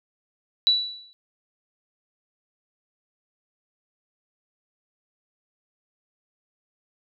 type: tone with exponential decay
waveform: sine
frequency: 3942 Hz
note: B7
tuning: 4 cents flat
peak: -13 dBFS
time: 0.67-1.13 s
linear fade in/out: 0 ms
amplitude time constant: 100 ms
effects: none